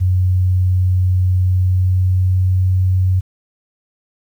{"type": "tone with pitch glide", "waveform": "sine", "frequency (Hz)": [91.9, 92.86], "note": ["F#2", "F#2"], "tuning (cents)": [-11, 7], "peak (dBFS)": -11, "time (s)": [0, 3.21], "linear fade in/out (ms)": 20, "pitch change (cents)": 18, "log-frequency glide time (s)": [1.4, 2.65], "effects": ["8-bit"]}